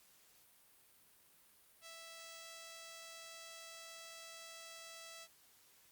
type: tone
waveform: 5% pulse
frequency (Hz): 659.3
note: E5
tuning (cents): 0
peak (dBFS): -40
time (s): 1.81-5.28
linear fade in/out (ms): 50
effects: white hiss -67 dBFS RMS until 5.91 s + Opus 48 kbps